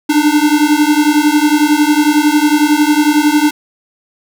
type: beating tone pair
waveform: square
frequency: 293.7 / 304.7 Hz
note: D4 / D#4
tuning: 0 / -36 cents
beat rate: 11 Hz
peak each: -12 dBFS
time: 0.09-3.51 s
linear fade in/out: 10 ms
effects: none